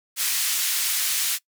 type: band-pass noise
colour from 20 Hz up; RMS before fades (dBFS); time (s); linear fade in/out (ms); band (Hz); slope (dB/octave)
white; -24; 0.16-1.39; 50; 1900 to 15000; 12
effects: noise-tail reverb RT60 0.1 s tail -22 dB re dry